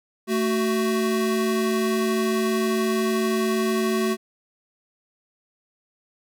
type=tone pair together; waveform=square; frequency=221.7 / 373.3 Hz; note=A3 / F#4; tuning=+13 / +15 cents; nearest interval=major sixth; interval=902 cents; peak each=-24 dBFS; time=0.27-4.17 s; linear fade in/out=50 ms; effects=none